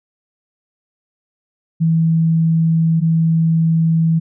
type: tone pair in turn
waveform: sine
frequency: 163.1 / 163.1 Hz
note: E3 / E3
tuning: -18 / -18 cents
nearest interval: unison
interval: 0 cents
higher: neither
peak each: -11 / -11 dBFS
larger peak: neither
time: 1.8-3.01 / 3.01-4.2 s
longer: first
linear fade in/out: 20 ms
effects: none